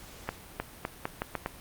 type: accelerating click train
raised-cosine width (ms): 0.5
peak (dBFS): -15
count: 7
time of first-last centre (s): 0.29-1.461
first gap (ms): 310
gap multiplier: 0.81
effects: pink hiss -49 dBFS RMS until 1.6 s + Opus 48 kbps